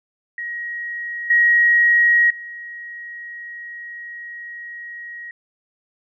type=tone with level steps; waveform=sine; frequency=1894 Hz; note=A#6; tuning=27 cents sharp; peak=-25 / -11 / -31 dBFS; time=0.38-5.31 s; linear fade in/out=2 ms; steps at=1.3 / 2.3 s; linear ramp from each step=5 ms; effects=none